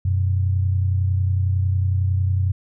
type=tone pair together; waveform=sine; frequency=92.5 / 123.47 Hz; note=F#2 / B2; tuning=0 / 0 cents; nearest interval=perfect fourth; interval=500 cents; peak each=-17 / -26 dBFS; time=0.05-2.52 s; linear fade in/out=5 ms; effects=none